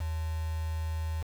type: tone with quantisation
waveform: sine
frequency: 80 Hz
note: D#2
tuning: 49 cents sharp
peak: -30 dBFS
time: 0-1.23 s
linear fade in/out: 10 ms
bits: 7
effects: none